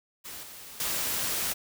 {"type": "noise with level steps", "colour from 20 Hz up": "white", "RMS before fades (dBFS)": [-41, -45, -30], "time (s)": [0.24, 1.54], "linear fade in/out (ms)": 20, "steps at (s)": [0.43, 0.8], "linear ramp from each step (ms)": 2, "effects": []}